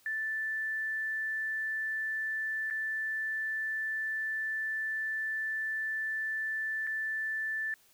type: tone with dropouts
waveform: sine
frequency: 1760 Hz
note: A6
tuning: in tune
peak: -31 dBFS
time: 0.06-7.74 s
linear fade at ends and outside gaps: 1 ms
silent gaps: 2.701-2.708 / 6.868-6.872 s
effects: white hiss -64 dBFS RMS until 7.93 s